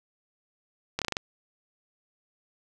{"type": "slowing click train", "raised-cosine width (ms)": 0.2, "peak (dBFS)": -11, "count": 6, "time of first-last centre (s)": [0.99, 1.168], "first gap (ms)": 27, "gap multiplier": 1.14, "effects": []}